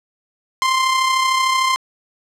sawtooth tone with amplitude modulation, 1046.5 Hz, C6, in tune, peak -9 dBFS, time 0.62-1.76 s, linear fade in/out 0 ms, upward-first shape sine, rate 33.3 Hz, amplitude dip 40%, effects low-pass 8000 Hz 12 dB/octave

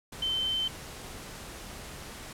sine tone in noise, 3088 Hz, G7, 27 cents flat, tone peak -27 dBFS, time 0.22-0.68 s, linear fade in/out 5 ms, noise pink, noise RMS -43 dBFS, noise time 0.12-2.33 s, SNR +13 dB, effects low-pass 12000 Hz 12 dB/octave

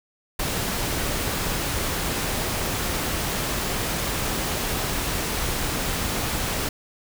pink noise, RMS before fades -26 dBFS, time 0.39-6.69 s, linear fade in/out 5 ms, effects none

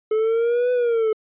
triangle exponential two-way sweep, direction up then down, 430 to 500 to 430 Hz, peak -15 dBFS, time 0.11-1.13 s, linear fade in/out 5 ms, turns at 0.72 s, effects resampled to 8000 Hz

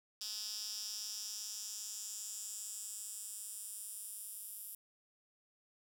10% pulse tone with high-pass filter sweep, 212.5 Hz, G#3, 40 cents sharp, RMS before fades -45 dBFS, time 0.21-4.75 s, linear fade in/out 2 ms, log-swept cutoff 4800 to 11000 Hz, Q 3.3, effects none

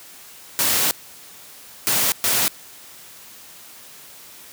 white noise bursts at uneven times, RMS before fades -19 dBFS, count 3, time 0.59-0.91 / 1.87-2.12 / 2.24-2.48 s, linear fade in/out 0 ms, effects white hiss -43 dBFS RMS until 4.52 s + high-pass 80 Hz 12 dB/octave

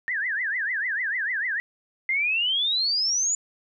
sine tone with vibrato, 1791 Hz, A6, 30 cents sharp, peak -24 dBFS, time 0.08-1.6 s, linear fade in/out 0 ms, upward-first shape triangle, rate 6.7 Hz, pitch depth 270 cents each way
sine exponential sweep, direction up, 2059 to 7060 Hz, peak -21 dBFS, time 2.09-3.35 s, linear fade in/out 2 ms
effects none

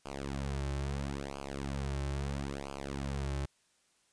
sawtooth tone with flanger, 69.3 Hz, C#2, in tune, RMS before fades -37 dBFS, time 0.05-3.46 s, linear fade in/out 10 ms, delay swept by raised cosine 0.52 to 4.22 ms, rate 0.75 Hz, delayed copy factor -1, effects white hiss -71 dBFS RMS until 4.12 s + resampled to 22050 Hz

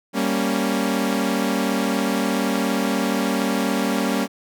sawtooth chord, G diminished, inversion none, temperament equal, 196 / 233.1 / 277.2 Hz, G3 / Bb3 / Db4, 0 / 0 / 0 cents, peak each -20 dBFS, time 0.13-4.28 s, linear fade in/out 50 ms, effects none

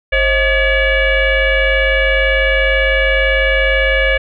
sine tone with frequency modulation, 1117 Hz, C#6, 13 cents sharp, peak -10 dBFS, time 0.12-4.18 s, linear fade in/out 10 ms, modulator 583 Hz, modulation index 2.5, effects none

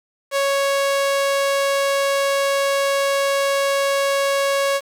sawtooth tone, 554.4 Hz, C#5, in tune, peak -13 dBFS, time 0.31-4.81 s, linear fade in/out 50 ms, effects low-pass 11000 Hz 12 dB/octave + 7-bit

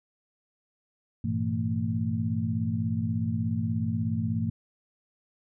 sine tone cluster, 101.6 / 118.2 / 166.2 / 225.6 Hz, G#2 / A#2 / E3 / A3, -38 / +24 / +15 / +44 cents, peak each -30 / -32 / -33 / -30 dBFS, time 1.24-4.5 s, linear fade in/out 5 ms, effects none

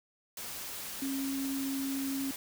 sine tone in noise, 271.8 Hz, C#4, 34 cents flat, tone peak -32 dBFS, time 1.02-2.31 s, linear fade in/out 2 ms, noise white, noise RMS -41 dBFS, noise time 0.37-2.36 s, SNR +6 dB, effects none

